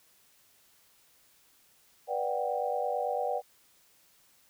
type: chord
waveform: sine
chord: G major seventh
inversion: first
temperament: just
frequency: 490 / 588 / 735 / 784 Hz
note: B4 / D5 / F#5 / G5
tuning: -14 / +2 / -12 / 0 cents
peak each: -34 dBFS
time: 2.07-3.42 s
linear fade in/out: 50 ms
effects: white hiss -64 dBFS RMS until 4.49 s